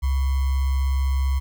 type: tone with sample-and-hold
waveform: sine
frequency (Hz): 67.2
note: C2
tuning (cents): +47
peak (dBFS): -18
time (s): 0.02-1.4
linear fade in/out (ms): 20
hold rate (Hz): 1050
effects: none